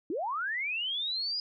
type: linear sweep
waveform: sine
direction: up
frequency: 280 to 4978 Hz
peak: -30 dBFS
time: 0.1-1.4 s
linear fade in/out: 2 ms
effects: none